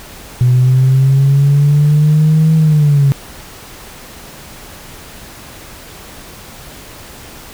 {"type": "linear two-way sweep", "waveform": "sine", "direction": "up then down", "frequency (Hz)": [123.47, 159.6, 136.7], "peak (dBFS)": -5, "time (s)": [0.41, 3.12], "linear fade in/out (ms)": 0, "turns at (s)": 2.55, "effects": ["tanh soft clip ceiling -3 dBFS", "pink hiss -34 dBFS RMS until 7.53 s"]}